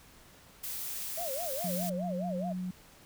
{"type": "noise", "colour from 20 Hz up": "blue", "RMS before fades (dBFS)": -38, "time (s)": [0.63, 1.9], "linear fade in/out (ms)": 10}
{"type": "tone with vibrato", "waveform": "sine", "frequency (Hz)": 609, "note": "D#5", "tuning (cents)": -37, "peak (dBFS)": -35, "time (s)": [1.17, 2.53], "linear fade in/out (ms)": 10, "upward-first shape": "sine", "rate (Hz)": 4.8, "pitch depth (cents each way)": 270}
{"type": "tone with pitch glide", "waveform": "sine", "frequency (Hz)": [180.7, 182.69], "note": ["F#3", "F#3"], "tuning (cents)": [-41, -22], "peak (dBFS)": -33, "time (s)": [1.64, 2.71], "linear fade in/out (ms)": 5, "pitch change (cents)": 19, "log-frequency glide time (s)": [1.78, 2.4]}
{"effects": ["pink hiss -57 dBFS RMS until 3.05 s"]}